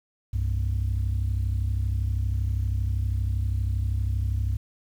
sine tone pair together, 65.41 / 98 Hz, C2 / G2, 0 / 0 cents, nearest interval perfect fifth, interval 700 cents, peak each -24 dBFS, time 0.33-4.57 s, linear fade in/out 10 ms, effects tanh soft clip ceiling -19 dBFS + 9-bit

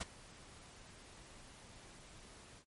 pink noise with ADSR envelope, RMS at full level -37 dBFS, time 0-2.65 s, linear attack 13 ms, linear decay 23 ms, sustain -20 dB, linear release 80 ms, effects noise-tail reverb RT60 0.1 s tail -26 dB re dry + MP3 48 kbps

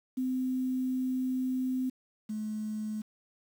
sine tone pair in turn, 256.8 / 214.9 Hz, C4 / A3, -32 / -41 cents, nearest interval minor third, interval 309 cents, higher first, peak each -28 / -32 dBFS, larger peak first, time 0.17-1.9 / 2.29-3.02 s, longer first, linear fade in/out 10 ms, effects 9-bit

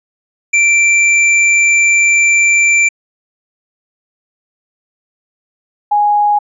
square / sine tone pair in turn, 2349 / 828.8 Hz, D7 / G#5, 0 / -4 cents, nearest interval octave + tritone, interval 1804 cents, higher first, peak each -8 dBFS, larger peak neither, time 0.53-2.89 / 5.91-6.39 s, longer first, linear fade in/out 10 ms, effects resampled to 22050 Hz

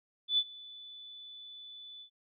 sine tone with ADSR envelope, 3483 Hz, A7, 18 cents flat, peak -23 dBFS, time 0.28-2.1 s, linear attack 100 ms, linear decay 53 ms, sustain -23 dB, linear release 88 ms, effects none

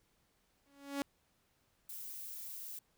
sawtooth tone with exponential growth, 280.3 Hz, C#4, 19 cents sharp, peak -28 dBFS, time 0.66-1.02 s, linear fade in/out 1 ms, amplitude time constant 77 ms
violet noise, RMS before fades -46 dBFS, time 1.89-2.79 s, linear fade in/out 5 ms
effects pink hiss -75 dBFS RMS until 2.97 s

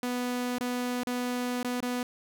sawtooth tone with dropouts, 246.9 Hz, B3, in tune, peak -25 dBFS, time 0.03-2.03 s, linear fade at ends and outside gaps 2 ms, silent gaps 0.584-0.608 / 1.034-1.07 / 1.63-1.646 / 1.805-1.826 s, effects none

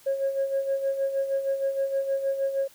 sine tone with tremolo, 545 Hz, C#5, 29 cents flat, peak -20 dBFS, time 0.06-2.68 s, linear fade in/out 10 ms, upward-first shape sine, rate 6.4 Hz, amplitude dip 65%, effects tanh soft clip ceiling -19 dBFS + white hiss -55 dBFS RMS until 2.74 s

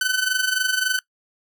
sawtooth tone with amplitude modulation, 1513 Hz, F#6, 38 cents sharp, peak -13 dBFS, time 0.01-0.99 s, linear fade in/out 2 ms, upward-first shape sine, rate 23.6 Hz, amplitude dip 70%, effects noise-tail reverb RT60 0.1 s tail -21 dB re dry

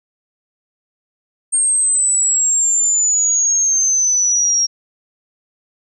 sine exponential sweep, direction down, 8600 to 5588 Hz, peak -12 dBFS, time 1.52-4.67 s, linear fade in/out 20 ms, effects none

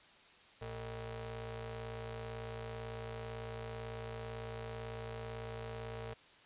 sawtooth ring-modulated tone, 170 Hz, F3, 46 cents flat, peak -35 dBFS, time 0.61-6.14 s, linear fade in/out 10 ms, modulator 284 Hz, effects white hiss -61 dBFS RMS until 6.45 s + resampled to 8000 Hz

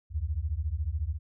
sine beating tone pair, 70 / 84 Hz, C#2 / E2, +18 / +33 cents, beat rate 14 Hz, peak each -31 dBFS, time 0.1-1.19 s, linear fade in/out 50 ms, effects none

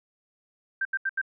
sine tone bursts, 1570 Hz, G6, 2 cents sharp, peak -24 dBFS, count 4, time 0.81-1.215 s, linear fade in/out 5 ms, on 42 ms, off 79 ms, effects none

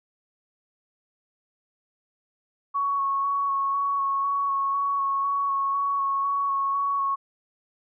sine tone with vibrato, 1110 Hz, C#6, 2 cents sharp, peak -22 dBFS, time 2.74-7.16 s, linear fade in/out 20 ms, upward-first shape square, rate 2 Hz, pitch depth 13 cents each way, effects none

